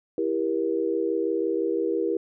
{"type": "chord", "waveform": "sine", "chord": "E diminished", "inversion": "none", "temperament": "just", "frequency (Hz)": [329.6, 395.6, 474.7], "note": ["E4", "G4", "Bb4"], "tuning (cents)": [0, 16, 31], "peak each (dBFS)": -27, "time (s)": [0.18, 2.17], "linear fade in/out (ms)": 2, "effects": []}